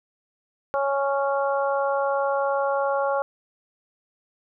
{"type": "harmonic tone", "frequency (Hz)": 277.2, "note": "C#4", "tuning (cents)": 0, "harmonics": [2, 3, 4, 5], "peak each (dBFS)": [-23, -27, -29, -31], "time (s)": [0.74, 3.22], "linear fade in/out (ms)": 0, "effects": []}